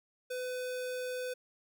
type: tone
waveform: square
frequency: 503 Hz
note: B4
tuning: 32 cents sharp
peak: -36 dBFS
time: 0.3-1.34 s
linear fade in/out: 10 ms
effects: none